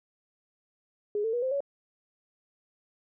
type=tone with pitch steps; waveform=sine; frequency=415.3 / 447.7 / 482.6 / 520.2 / 560.8 Hz; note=G#4 / A4 / B4 / C5 / C#5; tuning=0 / +30 / -40 / -10 / +20 cents; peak=-26 dBFS; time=1.15-1.605 s; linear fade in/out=2 ms; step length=91 ms; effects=none